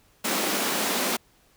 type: high-pass noise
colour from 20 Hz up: pink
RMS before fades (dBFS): -26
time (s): 0.24-1.17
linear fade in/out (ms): 10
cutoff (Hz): 190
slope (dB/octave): 48
effects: pink hiss -61 dBFS RMS until 1.56 s